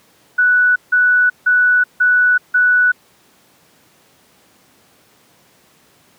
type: tone bursts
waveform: sine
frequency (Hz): 1480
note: F#6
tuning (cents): 0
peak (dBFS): -9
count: 5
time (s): 0.38-2.92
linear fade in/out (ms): 10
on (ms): 380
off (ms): 160
effects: pink hiss -52 dBFS RMS until 6.18 s + high-pass 150 Hz 12 dB/octave